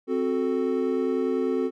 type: chord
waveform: triangle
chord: F# diminished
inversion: second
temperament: equal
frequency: 261.6 / 370 / 440 Hz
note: C4 / F#4 / A4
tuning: 0 / 0 / 0 cents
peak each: -25 dBFS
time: 0.07-1.71 s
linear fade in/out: 50 ms
effects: none